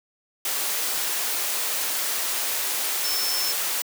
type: tone in noise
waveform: sine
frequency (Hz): 5310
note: E8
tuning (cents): +12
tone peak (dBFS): -26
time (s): 3.04-3.52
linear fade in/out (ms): 2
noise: white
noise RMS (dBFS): -26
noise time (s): 0.45-3.82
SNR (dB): -3
effects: high-pass 400 Hz 12 dB/octave